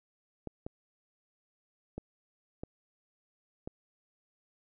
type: clicks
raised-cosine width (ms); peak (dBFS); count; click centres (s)
2; -25; 5; 0.473 / 0.665 / 1.98 / 2.635 / 3.675
effects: none